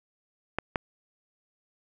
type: clicks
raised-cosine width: 0.5 ms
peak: -12 / -11 dBFS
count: 2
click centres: 0.586 / 0.758 s
effects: none